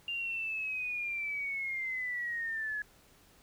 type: linear sweep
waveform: sine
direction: down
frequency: 2801 to 1686 Hz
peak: -33 dBFS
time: 0.08-2.82 s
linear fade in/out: 2 ms
effects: pink hiss -62 dBFS RMS until 3.42 s